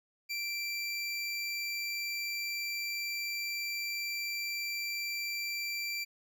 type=tone; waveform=25% pulse; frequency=2349 Hz; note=D7; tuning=in tune; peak=-30 dBFS; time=0.29-6.05 s; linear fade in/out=20 ms; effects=none